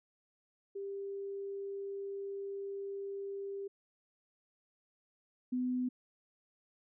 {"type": "tone pair in turn", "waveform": "sine", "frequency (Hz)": [396.1, 251.2], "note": ["G4", "B3"], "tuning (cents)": [18, 30], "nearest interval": "minor sixth", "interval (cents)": 788, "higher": "first", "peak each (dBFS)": [-38, -31], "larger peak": "second", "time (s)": [[0.75, 3.68], [5.52, 5.89]], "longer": "first", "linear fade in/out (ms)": 10, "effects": []}